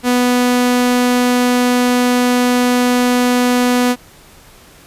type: tone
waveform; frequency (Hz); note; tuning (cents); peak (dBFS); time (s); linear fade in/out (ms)
sawtooth; 246.9; B3; 0; -7; 0.03-3.96; 50
effects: pink hiss -43 dBFS RMS until 4.86 s + resampled to 32000 Hz